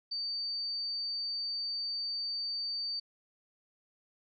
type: tone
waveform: sine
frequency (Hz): 4600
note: D8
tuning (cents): -37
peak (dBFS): -33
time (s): 0.11-3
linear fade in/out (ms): 10
effects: none